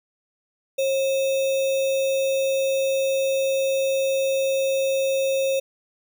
sine tone with sample-and-hold, 539 Hz, C#5, 49 cents flat, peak -19 dBFS, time 0.78-5.6 s, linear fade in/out 10 ms, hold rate 3150 Hz, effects none

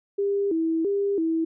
sine tone with vibrato, 361 Hz, F#4, 43 cents flat, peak -21 dBFS, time 0.18-1.45 s, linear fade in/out 10 ms, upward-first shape square, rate 1.5 Hz, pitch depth 180 cents each way, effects none

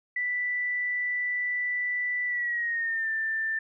sine tone with pitch glide, 1975.5 to 1780.4 Hz, B6 to A6, 0 to +20 cents, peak -26 dBFS, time 0.16-3.59 s, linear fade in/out 5 ms, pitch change -180 cents, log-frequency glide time 2.26-3.1 s, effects none

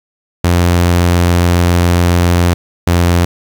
sawtooth tone pair in turn, 87.31 / 86.82 Hz, F2 / F2, 0 / -10 cents, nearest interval unison, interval 10 cents, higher first, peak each -4 dBFS, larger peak neither, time 0.44-2.54 / 2.87-3.25 s, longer first, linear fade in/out 5 ms, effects 7-bit

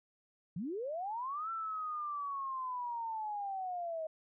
sine linear two-way sweep, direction up then down, 150 to 1349 to 625 Hz, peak -36 dBFS, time 0.56-4.07 s, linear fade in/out 5 ms, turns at 1.5 s, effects none

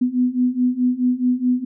sine beating tone pair, 246.9 / 251.6 Hz, B3 / B3, 0 / +32 cents, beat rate 4.7 Hz, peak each -20 / -18 dBFS, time 0.01-1.65 s, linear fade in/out 10 ms, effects none

